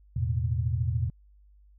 sine chord, E suspended fourth, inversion none, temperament just, 82.41 / 109.88 / 123.61 Hz, E2 / A2 / B2, 0 / -2 / +2 cents, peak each -29 dBFS, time 0.16-1.1 s, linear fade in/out 5 ms, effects added 50 Hz sine -54 dBFS peak until 1.78 s

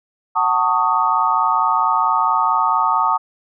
sine chord, D# half-diminished seventh, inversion first, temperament just, 746.7 / 896 / 1120.1 / 1244.5 Hz, F#5 / A5 / C#6 / D#6, +16 / +31 / +18 / 0 cents, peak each -23 / -18 / -20 / -18 dBFS, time 0.35-3.18 s, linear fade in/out 20 ms, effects none

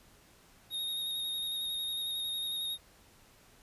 square tone with vibrato, 3729 Hz, A#7, in tune, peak -34 dBFS, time 0.7-2.78 s, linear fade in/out 50 ms, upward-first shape square, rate 11 Hz, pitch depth 16 cents each way, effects pink hiss -61 dBFS RMS until 3.62 s + resampled to 32000 Hz

